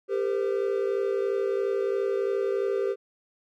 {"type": "tone cluster", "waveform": "triangle", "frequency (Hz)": [397.5, 460.5, 512], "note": ["G4", "A#4", "C5"], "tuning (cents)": [24, -21, -38], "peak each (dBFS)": [-24, -29, -29], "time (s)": [0.08, 2.96], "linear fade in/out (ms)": 50, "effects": []}